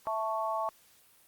sine chord, A major, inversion second, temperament equal, 659.3 / 880 / 1108.7 Hz, E5 / A5 / C#6, 0 / 0 / 0 cents, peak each -34 dBFS, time 0.07-0.69 s, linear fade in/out 0 ms, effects white hiss -62 dBFS RMS until 1.27 s + Opus 48 kbps

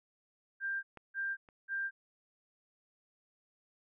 sine tone bursts, 1587 Hz, G6, 21 cents sharp, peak -33 dBFS, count 3, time 0.6-1.91 s, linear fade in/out 50 ms, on 230 ms, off 310 ms
clicks, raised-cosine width 0.5 ms, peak -34 / -43 dBFS, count 2, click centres 0.973 / 1.488 s
effects none

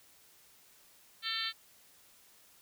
harmonic tone, 447.9 Hz, A4, 31 cents sharp, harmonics 3 / 4 / 5 / 6 / 7 / 8 / 9 / 10, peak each -43 / -41 / -44 / -47 / -40 / -40 / -39 / -42 dBFS, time 1.22-1.53 s, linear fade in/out 50 ms, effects white hiss -62 dBFS RMS until 2.61 s

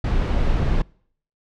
brown noise, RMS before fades -19 dBFS, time 0.04-0.82 s, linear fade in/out 5 ms, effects noise-tail reverb RT60 0.6 s tail -26 dB re dry + low-pass 4000 Hz 12 dB/octave

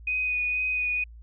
sine tone with vibrato, 2488 Hz, D#7, 1 cent flat, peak -24 dBFS, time 0.07-1.04 s, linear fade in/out 5 ms, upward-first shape sine, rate 2.1 Hz, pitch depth 15 cents each way, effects added 57 Hz sine -43 dBFS peak until 1.22 s

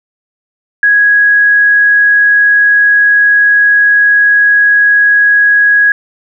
sine tone, 1661.2 Hz, G#6, in tune, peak -4 dBFS, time 0.83-5.92 s, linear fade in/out 2 ms, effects none

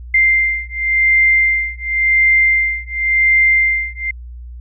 sine beating tone pair, 2093 / 2093.92 Hz, C7 / C7, 0 / +1 cents, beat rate 0.92 Hz, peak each -14 dBFS, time 0.14-4.11 s, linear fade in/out 5 ms, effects added 60 Hz sine -29 dBFS peak until 4.6 s

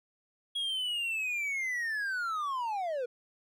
triangle linear sweep, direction down, 3322 to 468.9 Hz, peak -29 dBFS, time 0.55-3.06 s, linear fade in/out 10 ms, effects none

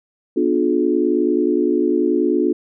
sine chord, B diminished seventh, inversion none, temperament just, 246.9 / 296.3 / 355.6 / 426.7 Hz, B3 / D4 / F4 / Ab4, 0 / +15 / +31 / +47 cents, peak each -22 / -19 / -18 / -22 dBFS, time 0.36-2.53 s, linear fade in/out 10 ms, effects none

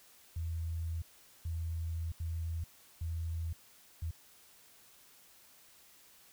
sine tone bursts at uneven times, 82.41 Hz, E2, in tune, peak -34 dBFS, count 5, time 0.36-1.02 / 1.45-2.12 / 2.2-2.64 / 3.01-3.53 / 4.02-4.11 s, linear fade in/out 5 ms, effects white hiss -61 dBFS RMS until 6.32 s

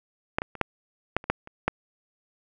clicks, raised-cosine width 0.5 ms, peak -8 / -14 / -24 / -7 / -7 / -27 / -7 / -27 / -7 dBFS, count 9, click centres 0.385 / 0.419 / 0.553 / 0.613 / 1.166 / 1.241 / 1.3 / 1.474 / 1.68 s, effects none

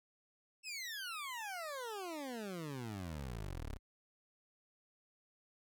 20% pulse exponential sweep, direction down, 2685 to 30.93 Hz, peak -37 dBFS, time 0.63-3.79 s, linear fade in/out 50 ms, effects none

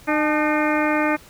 harmonic tone with a mistuned harmonic, 303.8 Hz, D#4, 41 cents flat, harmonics 1 / 2 / 3 / 4 / 5 / 6 / 7 / 8, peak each -21 / -24 / -26 / -27 / -28 / -29 / -29 / -30 dBFS, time 0.07-1.17 s, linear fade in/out 20 ms, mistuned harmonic 3, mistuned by -69 cents, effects pink hiss -47 dBFS RMS until 1.29 s

